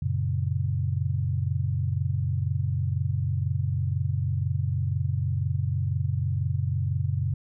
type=chord; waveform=sine; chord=F# major; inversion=none; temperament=equal; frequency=92.5 / 116.54 / 138.59 Hz; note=F#2 / A#2 / C#3; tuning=0 / 0 / 0 cents; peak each=-27 / -29 / -28 dBFS; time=0.02-7.34 s; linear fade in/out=5 ms; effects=none